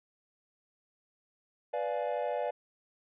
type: chord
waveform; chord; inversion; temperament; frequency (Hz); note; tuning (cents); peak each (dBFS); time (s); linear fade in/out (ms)
triangle; B diminished seventh; none; equal with one note detuned; 493.9 / 587.3 / 698.5 / 845.1; B4 / D5 / F5 / Ab5; 0 / 0 / 0 / +30; -34 / -32 / -35 / -37; 1.73-2.51; 10
effects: resampled to 8000 Hz